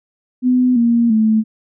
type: tone with pitch steps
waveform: sine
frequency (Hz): 251.3 / 234.5 / 218.8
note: B3 / A#3 / A3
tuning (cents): +30 / +11 / -9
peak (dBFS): -10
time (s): 0.42-1.44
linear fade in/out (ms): 50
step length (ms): 340
effects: none